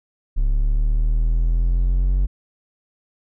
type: exponential sweep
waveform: triangle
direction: up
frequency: 34.65 to 47 Hz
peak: -13 dBFS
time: 0.36-2.27 s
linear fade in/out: 20 ms
effects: none